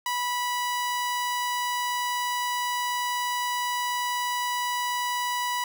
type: tone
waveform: sawtooth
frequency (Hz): 981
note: B5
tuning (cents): -12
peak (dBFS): -22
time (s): 0.06-5.64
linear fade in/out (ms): 2
effects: none